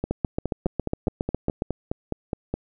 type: two click trains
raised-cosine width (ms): 2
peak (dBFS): -12 / -10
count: 13 / 12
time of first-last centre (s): 0.04-2.54 / 0.11-1.621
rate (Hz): 4.8 / 7.28
effects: none